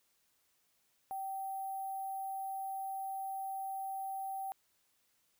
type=tone with sample-and-hold; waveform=sine; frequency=775 Hz; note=G5; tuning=20 cents flat; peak=-37 dBFS; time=1.11-4.52 s; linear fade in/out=0 ms; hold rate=11025 Hz; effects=white hiss -75 dBFS RMS until 5.39 s